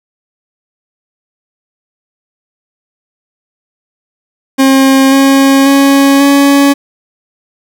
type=tone with pitch steps; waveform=40% pulse; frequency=268.4 / 272.3 / 276.3 / 280.3 Hz; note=C4 / C#4 / C#4 / C#4; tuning=+44 / -31 / -6 / +19 cents; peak=-3 dBFS; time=4.58-6.74 s; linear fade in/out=20 ms; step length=540 ms; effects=7-bit